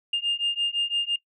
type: beating tone pair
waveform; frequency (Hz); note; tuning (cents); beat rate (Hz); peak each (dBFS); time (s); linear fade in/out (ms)
sine; 2814 / 2819.9; F7 / F7; +12 / +16; 5.9; -25; 0.13-1.16; 5
effects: noise-tail reverb RT60 0.1 s tail -22 dB re dry + tanh soft clip ceiling -18 dBFS